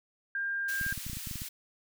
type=tone; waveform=sine; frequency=1600 Hz; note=G6; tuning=35 cents sharp; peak=-30 dBFS; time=0.35-0.93 s; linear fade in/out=2 ms
type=high-pass noise; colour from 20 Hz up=white; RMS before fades=-41 dBFS; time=0.68-1.49 s; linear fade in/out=10 ms; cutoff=1800 Hz; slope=12 dB/octave
type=clicks; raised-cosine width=5 ms; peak=-28 dBFS; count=12; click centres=0.813 / 0.865 / 0.925 / 0.977 / 1.066 / 1.098 / 1.132 / 1.17 / 1.272 / 1.312 / 1.357 / 1.419 s
effects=none